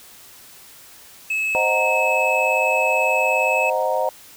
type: tone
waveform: triangle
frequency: 2590 Hz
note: E7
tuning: 31 cents flat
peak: -18 dBFS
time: 1.3-3.7 s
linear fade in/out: 5 ms
type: chord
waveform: sine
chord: C half-diminished seventh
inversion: none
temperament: equal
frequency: 523.3 / 622.3 / 740 / 932.3 Hz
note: C5 / Eb5 / Gb5 / Bb5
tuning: 0 / 0 / 0 / 0 cents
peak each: -23 / -23 / -25 / -24 dBFS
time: 1.55-4.09 s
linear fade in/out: 0 ms
effects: white hiss -45 dBFS RMS until 4.36 s